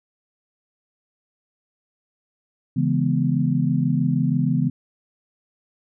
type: chord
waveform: sine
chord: C# minor seventh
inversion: none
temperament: equal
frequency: 138.59 / 164.81 / 207.7 / 246.9 Hz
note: C#3 / E3 / G#3 / B3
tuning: 0 / 0 / 0 / 0 cents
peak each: -22 / -22 / -27 / -23 dBFS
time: 2.76-4.7 s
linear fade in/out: 10 ms
effects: none